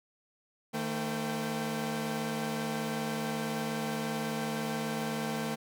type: tone cluster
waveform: sawtooth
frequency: 155.7 / 224.3 / 514 / 782 Hz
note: D#3 / A3 / C5 / G5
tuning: +2 / +34 / -31 / -4 cents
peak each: -35 / -30 / -37 / -37 dBFS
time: 0.73-5.56 s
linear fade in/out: 20 ms
effects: none